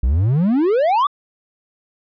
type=exponential sweep; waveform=triangle; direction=up; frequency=56 to 1205 Hz; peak=-11 dBFS; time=0.03-1.07 s; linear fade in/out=5 ms; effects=resampled to 11025 Hz